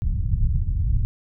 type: low-pass noise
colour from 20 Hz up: pink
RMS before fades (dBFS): -21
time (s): 0.02-1.05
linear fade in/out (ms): 0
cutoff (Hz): 120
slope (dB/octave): 24
effects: none